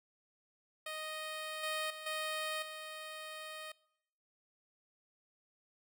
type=tone with level steps; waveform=10% pulse; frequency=622.3 Hz; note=D#5; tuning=in tune; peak=-32 / -27 / -37 / -28 / -36 dBFS; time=0.86-3.72 s; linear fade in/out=5 ms; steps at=1.63 / 1.9 / 2.06 / 2.62 s; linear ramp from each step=5 ms; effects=noise-tail reverb RT60 0.8 s tail -23 dB re dry